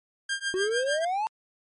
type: tone with tremolo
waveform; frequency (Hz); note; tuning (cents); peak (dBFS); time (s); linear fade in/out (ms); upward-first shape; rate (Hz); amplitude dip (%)
sawtooth; 1600; G6; +35; -21; 0.29-1.05; 5; triangle; 6.7; 100
type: exponential sweep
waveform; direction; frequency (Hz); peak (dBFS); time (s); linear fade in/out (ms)
triangle; up; 362.9 to 902; -23; 0.54-1.27; 0
effects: MP3 48 kbps